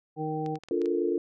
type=harmonic tone; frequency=155.56 Hz; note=D#3; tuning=in tune; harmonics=1 / 2 / 3 / 5; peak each=-34 / -34 / -34 / -34 dBFS; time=0.16-0.59 s; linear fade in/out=50 ms
type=clicks; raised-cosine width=0.2 ms; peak=-28 dBFS; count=6; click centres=0.462 / 0.556 / 0.636 / 0.686 / 0.817 / 0.858 s
type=chord; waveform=sine; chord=Bb major seventh; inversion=first; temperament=just; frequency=291.4 / 349.6 / 437 / 466.2 Hz; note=D4 / F4 / A4 / Bb4; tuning=-13 / +2 / -12 / 0 cents; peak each=-32 / -27 / -30 / -33 dBFS; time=0.71-1.18 s; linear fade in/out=2 ms
effects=none